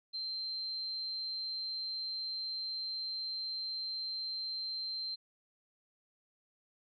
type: tone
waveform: sine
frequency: 4132 Hz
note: C8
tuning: 22 cents flat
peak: -36 dBFS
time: 0.13-5.16 s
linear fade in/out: 20 ms
effects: none